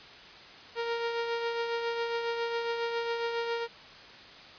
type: tone with tremolo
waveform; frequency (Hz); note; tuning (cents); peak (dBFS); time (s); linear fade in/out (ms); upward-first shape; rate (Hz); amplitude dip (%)
sawtooth; 466.2; A#4; 0; -24; 0.75-3.68; 50; triangle; 7.3; 45
effects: white hiss -49 dBFS RMS until 4.58 s + resampled to 11025 Hz